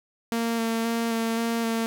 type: tone with vibrato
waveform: sawtooth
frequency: 229 Hz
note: A#3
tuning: 31 cents flat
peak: -20 dBFS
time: 0.32-1.86 s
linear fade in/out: 0 ms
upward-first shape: square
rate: 1.9 Hz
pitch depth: 13 cents each way
effects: none